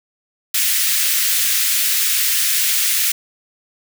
white high-pass noise, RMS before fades -17 dBFS, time 0.54-3.12 s, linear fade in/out 5 ms, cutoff 1700 Hz, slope 24 dB/octave, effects none

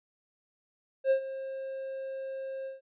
triangle tone with ADSR envelope, 534 Hz, C5, 35 cents sharp, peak -18 dBFS, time 1.04-2.81 s, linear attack 67 ms, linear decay 92 ms, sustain -15 dB, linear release 150 ms, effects resampled to 8000 Hz

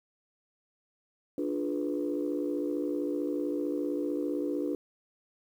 sine chord, D diminished seventh, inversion none, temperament equal with one note detuned, 293.7 / 349.2 / 422.6 / 493.9 Hz, D4 / F4 / Ab4 / Cb5, 0 / 0 / +30 / 0 cents, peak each -31 / -34 / -37 / -36 dBFS, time 1.38-4.75 s, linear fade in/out 2 ms, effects tanh soft clip ceiling -20 dBFS + 10-bit

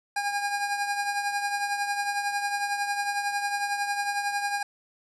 25% pulse tone with tremolo, 812 Hz, G#5, 39 cents flat, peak -20 dBFS, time 0.16-4.63 s, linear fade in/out 5 ms, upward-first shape triangle, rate 11 Hz, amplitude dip 60%, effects resampled to 24000 Hz + 9-bit

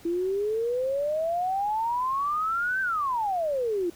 sine exponential two-way sweep, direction up then down, 333.6 to 1572 to 333.6 Hz, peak -24 dBFS, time 0.05-3.9 s, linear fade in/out 5 ms, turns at 2.81 s, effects pink hiss -52 dBFS RMS until 3.95 s

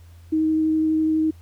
sine tone with vibrato, 314.6 Hz, D#4, 19 cents sharp, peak -17 dBFS, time 0.32-1.31 s, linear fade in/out 10 ms, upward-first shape sine, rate 12 Hz, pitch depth 8 cents each way, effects added 85 Hz sine -43 dBFS peak until 1.41 s + pink hiss -58 dBFS RMS until 1.41 s

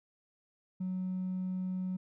sine tone with hard clipping, 185 Hz, F#3, in tune, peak -33 dBFS, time 0.8-1.97 s, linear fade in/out 10 ms, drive 1 dB, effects none

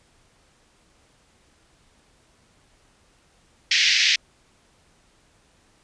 pink band-pass noise, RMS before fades -19 dBFS, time 3.71-4.16 s, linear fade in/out 5 ms, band 1900 to 5800 Hz, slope 48 dB/octave, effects pink hiss -60 dBFS RMS until 5.83 s + resampled to 22050 Hz

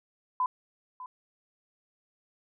sine tone with echo, 1008 Hz, B5, 35 cents sharp, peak -24 dBFS, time 0.4-0.46 s, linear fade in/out 2 ms, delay 600 ms, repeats 1, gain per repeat -15 dB, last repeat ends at 1.06 s, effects none

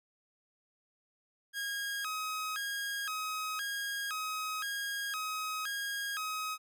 sawtooth tone with vibrato, 1438 Hz, F#6, 50 cents flat, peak -31 dBFS, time 1.53-6.58 s, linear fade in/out 50 ms, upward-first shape square, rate 0.97 Hz, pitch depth 220 cents each way, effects none

